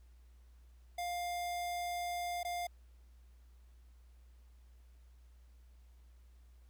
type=tone with dropouts; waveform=square; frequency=703 Hz; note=F5; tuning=11 cents sharp; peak=-37 dBFS; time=0.98-2.67 s; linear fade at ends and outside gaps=5 ms; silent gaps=2.432-2.448 s; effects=added 60 Hz sine -57 dBFS peak until 6.69 s + pink hiss -75 dBFS RMS until 6.69 s